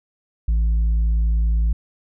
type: tone with tanh clipping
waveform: sine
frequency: 55.3 Hz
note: A1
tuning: 9 cents sharp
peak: -16 dBFS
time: 0.48-1.73 s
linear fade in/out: 5 ms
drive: 3 dB
effects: none